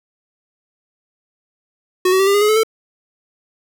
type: tone with pitch steps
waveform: square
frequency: 367.5 / 377.6 / 388 / 398.7 / 409.7 / 420.9 / 432.5 / 444.4 Hz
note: F#4 / F#4 / G4 / G4 / G#4 / G#4 / A4 / A4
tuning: -12 / +35 / -18 / +29 / -24 / +23 / -30 / +17 cents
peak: -12 dBFS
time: 2.05-2.634 s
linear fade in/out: 5 ms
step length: 73 ms
effects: none